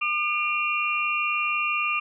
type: tone cluster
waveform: sine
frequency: 1204 / 2398 / 2752 Hz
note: D6 / D7 / F7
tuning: +43 / +36 / -26 cents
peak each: -27 dBFS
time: 0.01-2 s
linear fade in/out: 10 ms
effects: none

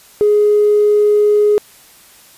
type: tone with tanh clipping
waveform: triangle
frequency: 417.3 Hz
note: G#4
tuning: 8 cents sharp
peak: -8 dBFS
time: 0.21-1.58 s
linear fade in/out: 0 ms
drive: 4 dB
effects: white hiss -44 dBFS RMS until 2.37 s + resampled to 32000 Hz

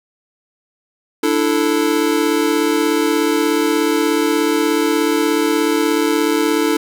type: chord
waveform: square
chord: D suspended second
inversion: none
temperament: just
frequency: 293.7 / 330.4 / 440.5 Hz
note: D4 / E4 / A4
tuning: 0 / +4 / +2 cents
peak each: -19 dBFS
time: 1.23-6.77 s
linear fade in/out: 5 ms
effects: none

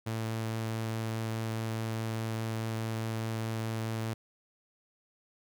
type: tone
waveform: sawtooth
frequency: 111.9 Hz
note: A2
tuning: 30 cents sharp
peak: -28 dBFS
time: 0.06-4.14 s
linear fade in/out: 10 ms
effects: none

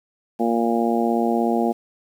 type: harmonic tone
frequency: 116.54 Hz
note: A#2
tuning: in tune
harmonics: 2 / 3 / 4 / 5 / 6 / 7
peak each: -21 / -24 / -26 / -30 / -25 / -27 dBFS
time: 0.39-1.73 s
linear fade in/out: 20 ms
effects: 8-bit

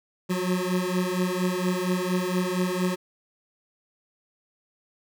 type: beating tone pair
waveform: 25% pulse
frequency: 179.9 / 184.2 Hz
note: F#3 / F#3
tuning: -48 / -7 cents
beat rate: 4.3 Hz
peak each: -23 dBFS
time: 0.29-2.96 s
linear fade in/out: 20 ms
effects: none

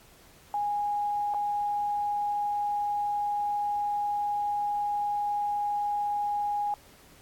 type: tone with dropouts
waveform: sine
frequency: 824 Hz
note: G#5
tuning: 14 cents flat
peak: -26 dBFS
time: 0.54-6.74 s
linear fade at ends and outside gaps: 1 ms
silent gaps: 1.339-1.345 s
effects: pink hiss -56 dBFS RMS until 7.21 s + AAC 64 kbps

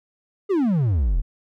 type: exponential sweep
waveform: triangle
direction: down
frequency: 421.6 to 34.63 Hz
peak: -15 dBFS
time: 0.49-1.22 s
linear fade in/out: 20 ms
effects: none

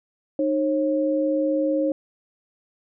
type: tone pair together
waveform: sine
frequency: 306.6 / 542.1 Hz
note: D#4 / C#5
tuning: -25 / -39 cents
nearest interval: minor seventh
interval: 986 cents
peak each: -22 dBFS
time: 0.39-1.92 s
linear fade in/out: 2 ms
effects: none

